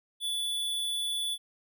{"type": "tone", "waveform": "square", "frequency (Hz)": 3453, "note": "A7", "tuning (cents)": -33, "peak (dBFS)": -30, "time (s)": [0.2, 1.38], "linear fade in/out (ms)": 50, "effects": []}